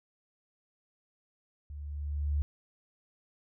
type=tone with level ramp; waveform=sine; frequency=73 Hz; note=D2; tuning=10 cents flat; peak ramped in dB=-40 to -25 dBFS; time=1.7-2.42 s; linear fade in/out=0 ms; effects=none